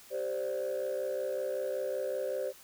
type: chord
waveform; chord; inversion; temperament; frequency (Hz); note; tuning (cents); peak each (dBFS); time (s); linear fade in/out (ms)
sine; G suspended fourth; none; just; 392 / 522.7 / 588; G4 / C5 / D5; 0 / -2 / +2; -37 / -32 / -35; 0.1-2.53; 50
effects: tanh soft clip ceiling -27 dBFS + white hiss -55 dBFS RMS until 2.63 s